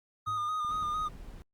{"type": "tone with vibrato", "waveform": "triangle", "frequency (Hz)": 1230, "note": "D#6", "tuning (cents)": -20, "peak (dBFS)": -28, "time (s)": [0.26, 1.09], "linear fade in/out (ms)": 20, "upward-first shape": "square", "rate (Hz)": 4.4, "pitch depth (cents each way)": 27}
{"type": "tone with exponential decay", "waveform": "triangle", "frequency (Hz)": 104.1, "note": "G#2", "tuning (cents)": 5, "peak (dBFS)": -38, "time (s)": [0.27, 0.73], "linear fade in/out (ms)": 5, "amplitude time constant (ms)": 100}
{"type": "clicks", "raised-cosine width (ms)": 5, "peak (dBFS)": -38, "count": 3, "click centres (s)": [0.648, 0.745, 0.826]}
{"type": "noise", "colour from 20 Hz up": "brown", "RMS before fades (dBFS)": -46, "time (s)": [0.69, 1.42], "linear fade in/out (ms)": 0}
{"effects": ["Opus 48 kbps"]}